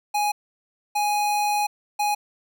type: tone bursts at uneven times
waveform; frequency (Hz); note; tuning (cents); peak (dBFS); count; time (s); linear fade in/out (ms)
square; 830.6; G#5; 0; -21; 3; 0.14-0.32 / 0.95-1.67 / 1.99-2.15; 10
effects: none